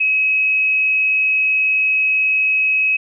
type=tone with frequency modulation; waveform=sine; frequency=2557 Hz; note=D#7; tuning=47 cents sharp; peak=-13 dBFS; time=0-2.97 s; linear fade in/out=10 ms; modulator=98.4 Hz; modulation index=0.28; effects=none